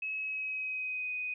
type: tone with pitch glide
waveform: sine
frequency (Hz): 2572 to 2496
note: E7 to D#7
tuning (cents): -43 to +5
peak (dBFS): -33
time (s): 0.02-1.34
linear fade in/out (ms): 5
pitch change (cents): -52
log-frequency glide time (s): 0.15-1.13
effects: none